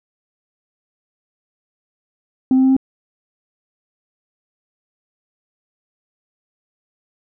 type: tone with pitch steps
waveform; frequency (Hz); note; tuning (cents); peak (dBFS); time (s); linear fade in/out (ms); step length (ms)
sine; 260 / 261.8 / 263.6 / 265.5; C4 / C4 / C4 / C4; -11 / +1 / +13 / +25; -8; 2.51-2.766; 2; 64
effects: tanh soft clip ceiling -8 dBFS